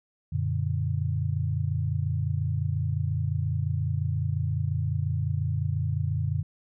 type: chord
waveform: sine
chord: Gb augmented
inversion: none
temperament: equal with one note detuned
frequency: 92.5 / 118.17 / 146.83 Hz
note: Gb2 / Bb2 / D3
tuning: 0 / +24 / 0 cents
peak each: -28 / -30 / -29 dBFS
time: 0.32-6.43 s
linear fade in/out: 10 ms
effects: none